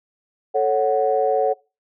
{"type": "chord", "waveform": "sine", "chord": "F# minor", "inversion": "first", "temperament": "equal", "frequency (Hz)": [440, 554.4, 740], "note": ["A4", "C#5", "F#5"], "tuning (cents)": [0, 0, 0], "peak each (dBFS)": -20, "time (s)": [0.54, 1.54], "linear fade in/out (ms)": 20, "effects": ["noise-tail reverb RT60 0.3 s tail -24 dB re dry", "tanh soft clip ceiling -6 dBFS"]}